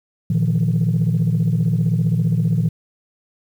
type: chord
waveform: sine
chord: Bb suspended fourth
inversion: none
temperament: equal with one note detuned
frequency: 116.54 / 155.56 / 170.82 Hz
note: Bb2 / Eb3 / F3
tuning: 0 / 0 / -38 cents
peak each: -18 dBFS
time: 0.3-2.69 s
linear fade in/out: 5 ms
effects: tanh soft clip ceiling -10 dBFS + 8-bit